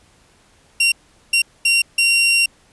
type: tone bursts at uneven times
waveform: sawtooth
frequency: 2754 Hz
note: F7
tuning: 25 cents flat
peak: -9 dBFS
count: 4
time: 0.8-0.92 / 1.33-1.42 / 1.65-1.82 / 1.98-2.46 s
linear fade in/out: 5 ms
effects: pink hiss -54 dBFS RMS until 2.72 s + resampled to 24000 Hz